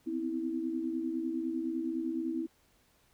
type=tone cluster; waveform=sine; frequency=252.2 / 262.1 / 326 Hz; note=B3 / C4 / E4; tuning=+36 / +3 / -19 cents; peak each=-39 / -38 / -33 dBFS; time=0.06-2.47 s; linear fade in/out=20 ms; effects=pink hiss -68 dBFS RMS until 3.13 s